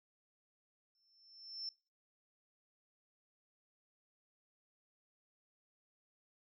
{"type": "tone with exponential growth", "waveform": "sine", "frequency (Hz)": 5350, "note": "E8", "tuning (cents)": 25, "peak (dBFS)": -38, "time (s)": [0.95, 1.69], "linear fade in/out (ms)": 1, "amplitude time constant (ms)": 160, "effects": ["noise-tail reverb RT60 0.4 s tail -23 dB re dry"]}